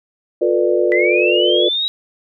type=chord; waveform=sine; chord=B half-diminished seventh; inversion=second; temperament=just; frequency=355.6 / 444.5 / 493.9 / 592.7 Hz; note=F4 / A4 / B4 / D5; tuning=+31 / +18 / 0 / +16 cents; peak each=-16 / -20 / -18 / -19 dBFS; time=0.41-1.69 s; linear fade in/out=10 ms
type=linear sweep; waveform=sine; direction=up; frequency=1971 to 3871 Hz; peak=-16 dBFS; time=0.92-1.88 s; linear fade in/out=0 ms
effects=none